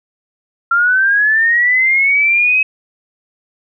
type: linear sweep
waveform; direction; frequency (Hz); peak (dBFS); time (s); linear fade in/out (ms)
sine; up; 1366 to 2560; -9; 0.71-2.63; 5
effects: none